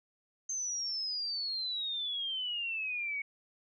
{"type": "exponential sweep", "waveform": "sine", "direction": "down", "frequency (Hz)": [6340, 2217], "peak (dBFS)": -33, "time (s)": [0.49, 3.22], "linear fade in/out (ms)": 5, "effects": []}